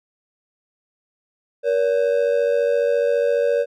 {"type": "ring-modulated tone", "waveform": "triangle", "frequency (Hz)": 521, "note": "C5", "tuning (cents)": -7, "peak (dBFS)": -11, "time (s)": [1.63, 3.66], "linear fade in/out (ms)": 50, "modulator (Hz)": 47.3, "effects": []}